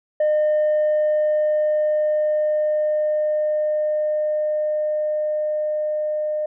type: tone with level ramp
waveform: sine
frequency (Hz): 608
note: D#5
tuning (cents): -40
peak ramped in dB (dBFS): -13 to -20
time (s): 0.2-6.46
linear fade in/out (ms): 5
effects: tanh soft clip ceiling -14 dBFS